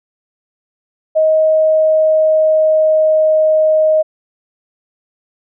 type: tone with pitch glide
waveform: sine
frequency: 629 to 624.7 Hz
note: D#5 to D#5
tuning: +19 to +7 cents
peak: -8 dBFS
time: 1.15-4.03 s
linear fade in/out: 20 ms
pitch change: -12 cents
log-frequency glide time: 1.4-3.36 s
effects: none